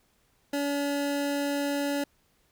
25% pulse tone, 284.7 Hz, C#4, 46 cents sharp, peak -23 dBFS, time 0.53-2.04 s, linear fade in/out 5 ms, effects pink hiss -68 dBFS RMS until 2.51 s

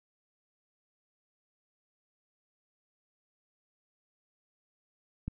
click, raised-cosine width 5 ms, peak -22 dBFS, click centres 5.28 s, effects none

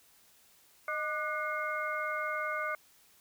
sine tone cluster, 617 / 1200 / 1475 / 2137 Hz, D#5 / D6 / F#6 / C7, -15 / +37 / -6 / +36 cents, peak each -38 / -36 / -37 / -38 dBFS, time 0.88-2.75 s, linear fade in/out 2 ms, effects white hiss -63 dBFS RMS until 3.2 s

